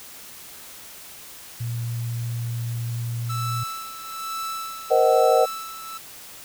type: tone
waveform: sine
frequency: 117.5 Hz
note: A#2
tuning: 14 cents sharp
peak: -25 dBFS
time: 1.6-3.64 s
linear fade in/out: 10 ms
type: tone with tremolo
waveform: 45% pulse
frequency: 1318.5 Hz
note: E6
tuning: in tune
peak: -27 dBFS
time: 3.29-5.98 s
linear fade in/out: 10 ms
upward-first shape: sine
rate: 1.1 Hz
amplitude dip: 65%
type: chord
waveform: sine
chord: C half-diminished seventh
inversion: third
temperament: just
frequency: 470.9 / 523.3 / 627.9 / 753.5 Hz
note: Bb4 / C5 / Eb5 / Gb5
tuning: +18 / 0 / +16 / +31 cents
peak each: -20 dBFS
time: 4.9-5.46 s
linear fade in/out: 20 ms
effects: white hiss -42 dBFS RMS until 6.44 s